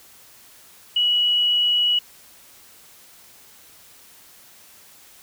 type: tone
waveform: sine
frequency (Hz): 2927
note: F#7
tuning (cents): -19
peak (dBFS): -16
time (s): 0.96-1.99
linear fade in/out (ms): 5
effects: white hiss -49 dBFS RMS until 5.22 s